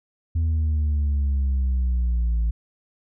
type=exponential sweep; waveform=sine; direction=down; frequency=82.41 to 55.4 Hz; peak=-16 dBFS; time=0.35-2.51 s; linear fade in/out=10 ms; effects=tanh soft clip ceiling -18 dBFS